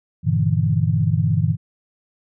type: chord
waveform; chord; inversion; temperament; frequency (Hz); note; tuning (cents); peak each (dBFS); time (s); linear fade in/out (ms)
sine; E half-diminished seventh; first; just; 98.89 / 118.67 / 148.33 / 164.81; G2 / Bb2 / D3 / E3; +16 / +31 / +18 / 0; -21; 0.23-1.57; 50
effects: none